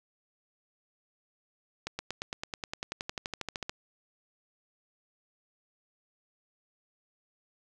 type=accelerating click train; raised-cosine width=0.2 ms; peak=-17 dBFS; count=21; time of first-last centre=1.87-3.695 s; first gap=120 ms; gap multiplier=0.97; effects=none